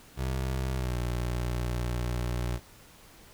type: tone with pitch glide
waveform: 25% pulse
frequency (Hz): 65.1 to 60.39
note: C2 to B1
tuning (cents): -8 to -38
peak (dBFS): -25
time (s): 0.16-2.6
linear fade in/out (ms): 50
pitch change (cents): -130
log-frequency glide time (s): 0.74-0.97
effects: pink hiss -54 dBFS RMS until 3.33 s